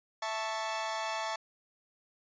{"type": "chord", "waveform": "sawtooth", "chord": "A major", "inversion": "second", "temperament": "equal", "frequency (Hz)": [659.3, 880, 1108.7], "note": ["E5", "A5", "C#6"], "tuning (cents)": [0, 0, 0], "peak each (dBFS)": [-34, -32, -36], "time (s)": [0.22, 1.36], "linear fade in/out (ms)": 5, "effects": ["resampled to 16000 Hz"]}